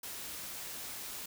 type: noise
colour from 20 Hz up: white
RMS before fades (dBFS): -43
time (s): 0.03-1.26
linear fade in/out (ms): 5
effects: none